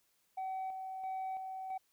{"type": "tone with tremolo", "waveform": "sine", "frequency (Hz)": 759, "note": "F#5", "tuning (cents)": 44, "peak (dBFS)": -34, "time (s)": [0.37, 1.78], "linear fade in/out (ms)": 10, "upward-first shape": "square", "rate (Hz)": 1.5, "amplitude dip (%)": 45, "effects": ["tanh soft clip ceiling -35 dBFS", "white hiss -75 dBFS RMS until 1.92 s"]}